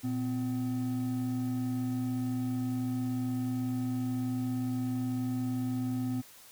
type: tone pair together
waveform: triangle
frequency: 118.59 / 254.5 Hz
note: A#2 / C4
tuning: +30 / -48 cents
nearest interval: octave + minor second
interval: 1322 cents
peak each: -33 / -29 dBFS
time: 0.03-6.22 s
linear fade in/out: 20 ms
effects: white hiss -54 dBFS RMS until 6.51 s